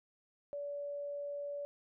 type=tone; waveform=sine; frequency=574 Hz; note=D5; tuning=40 cents flat; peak=-38 dBFS; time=0.53-1.65 s; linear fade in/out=0 ms; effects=none